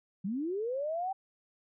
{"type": "linear sweep", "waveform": "sine", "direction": "up", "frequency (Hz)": [177.7, 784], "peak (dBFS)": -31, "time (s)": [0.24, 1.13], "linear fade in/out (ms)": 10, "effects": []}